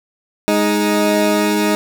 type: tone pair together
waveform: 20% pulse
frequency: 207.7 / 312.2 Hz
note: G#3 / D#4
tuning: 0 / +6 cents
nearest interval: perfect fifth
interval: 706 cents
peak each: -11 dBFS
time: 0.48-1.75 s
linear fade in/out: 0 ms
effects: none